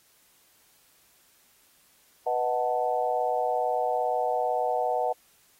sine chord, B dominant seventh, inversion none, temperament equal, 493.9 / 622.3 / 740 / 880 Hz, B4 / D#5 / F#5 / A5, 0 / 0 / 0 / 0 cents, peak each -30 / -30 / -27 / -32 dBFS, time 2.26-5.13 s, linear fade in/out 10 ms, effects white hiss -62 dBFS RMS until 5.59 s + AAC 48 kbps

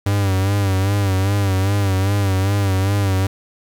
45% pulse tone with vibrato, 97.9 Hz, G2, 2 cents flat, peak -15 dBFS, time 0.06-3.27 s, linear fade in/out 5 ms, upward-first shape sine, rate 2.5 Hz, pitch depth 64 cents each way, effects 7-bit

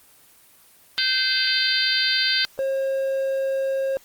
harmonic tone, 517 Hz, C5, 21 cents flat, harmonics 3 / 4 / 5 / 6 / 7 / 8 / 9, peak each -25 / -29 / -31 / -28 / -27 / -26 / -23 dBFS, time 0.98-2.45 s, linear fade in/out 0 ms
triangle tone, 538 Hz, C5, 48 cents sharp, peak -19 dBFS, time 2.59-3.97 s, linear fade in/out 0 ms
effects white hiss -53 dBFS RMS until 4.04 s + Opus 24 kbps

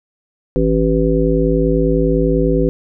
harmonic tone with a mistuned harmonic, 55 Hz, A1, in tune, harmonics 1 / 3 / 5 / 7 / 9, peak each -18 / -18 / -18 / -18 / -18 dBFS, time 0.56-2.69 s, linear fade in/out 0 ms, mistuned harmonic 1, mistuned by -140 cents, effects none

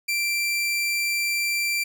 sawtooth tone, 2353 Hz, D7, 3 cents sharp, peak -19 dBFS, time 0.08-1.84 s, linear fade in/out 10 ms, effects none

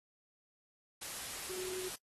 sine tone in noise, 370 Hz, F#4, in tune, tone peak -40 dBFS, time 1.49-1.89 s, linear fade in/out 10 ms, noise white, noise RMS -43 dBFS, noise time 1.01-1.96 s, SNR 0 dB, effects noise-tail reverb RT60 0.1 s tail -25 dB re dry + AAC 32 kbps

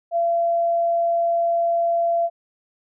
sine tone, 680 Hz, F5, 46 cents flat, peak -17 dBFS, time 0.11-2.3 s, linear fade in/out 50 ms, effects none

